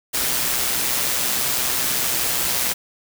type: noise with amplitude modulation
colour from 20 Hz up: white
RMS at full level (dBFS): -20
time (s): 0.13-2.74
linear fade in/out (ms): 20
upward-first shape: sine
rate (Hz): 125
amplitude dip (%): 35
effects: none

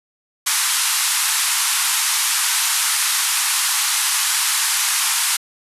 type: band-pass noise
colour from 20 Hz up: white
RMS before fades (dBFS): -19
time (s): 0.46-5.37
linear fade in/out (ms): 10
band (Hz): 870 to 12000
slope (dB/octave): 48
effects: resampled to 32000 Hz

